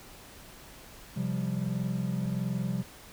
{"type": "chord", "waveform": "triangle", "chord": "C suspended fourth", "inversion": "none", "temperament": "equal", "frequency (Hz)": [130.81, 174.61, 196], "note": ["C3", "F3", "G3"], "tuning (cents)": [0, 0, 0], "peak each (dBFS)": -31, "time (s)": [1.16, 2.83], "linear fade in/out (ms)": 10, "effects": ["pink hiss -50 dBFS RMS until 3.12 s"]}